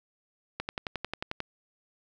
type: click train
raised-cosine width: 0.3 ms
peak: -16 dBFS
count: 10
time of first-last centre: 0.6-1.404 s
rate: 11.2 Hz
effects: none